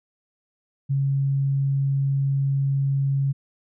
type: tone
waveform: sine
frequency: 137.7 Hz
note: C#3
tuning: 11 cents flat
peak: -19 dBFS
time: 0.89-3.33 s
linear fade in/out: 20 ms
effects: none